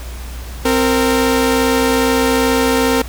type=tone pair together; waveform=sawtooth; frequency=261.6 / 460.8 Hz; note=C4 / A#4; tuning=0 / -20 cents; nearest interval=minor seventh; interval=980 cents; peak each=-11 dBFS; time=0.65-3.02 s; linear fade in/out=5 ms; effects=added 60 Hz sine -26 dBFS peak until 3.08 s + pink hiss -35 dBFS RMS until 3.08 s